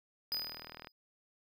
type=click train; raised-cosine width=0.3 ms; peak=-29 dBFS; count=23; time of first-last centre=0.32-0.871 s; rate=39.9 Hz
type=tone with exponential decay; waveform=square; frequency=4978 Hz; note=D#8; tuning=in tune; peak=-32 dBFS; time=0.32-0.92 s; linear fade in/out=2 ms; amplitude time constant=130 ms
effects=none